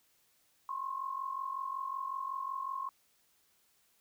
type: tone pair together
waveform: sine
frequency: 1038.6 / 1084 Hz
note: C6 / C#6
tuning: -13 / -39 cents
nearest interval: minor second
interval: 74 cents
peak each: -40 / -37 dBFS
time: 0.69-2.89 s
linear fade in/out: 2 ms
effects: white hiss -71 dBFS RMS until 4 s